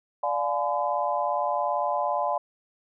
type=chord; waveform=sine; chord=D diminished seventh; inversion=none; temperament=just; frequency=587.3 / 704.8 / 845.8 / 1014.9 Hz; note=D5 / F5 / Ab5 / Cb6; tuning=0 / +16 / +31 / +47 cents; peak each=-29 dBFS; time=0.23-2.38 s; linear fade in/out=5 ms; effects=none